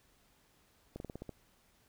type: slowing click train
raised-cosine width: 2 ms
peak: -29 dBFS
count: 7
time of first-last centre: 0.96-1.293 s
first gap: 41 ms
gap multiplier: 1.12
effects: pink hiss -69 dBFS RMS until 1.88 s